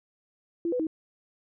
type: tone with pitch steps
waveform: sine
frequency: 338 / 497 / 318.3 Hz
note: E4 / B4 / D#4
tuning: +43 / +11 / +39 cents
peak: -25 dBFS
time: 0.65-0.869 s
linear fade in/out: 2 ms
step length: 73 ms
effects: none